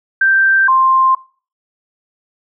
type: tone pair in turn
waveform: sine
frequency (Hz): 1568 / 1049.8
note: G6 / C6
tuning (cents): 0 / +5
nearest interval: perfect fifth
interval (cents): 695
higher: first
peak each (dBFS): -8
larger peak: neither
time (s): 0.21-0.68 / 0.68-1.15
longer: neither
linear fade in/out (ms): 5
effects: noise-tail reverb RT60 0.4 s tail -21 dB re dry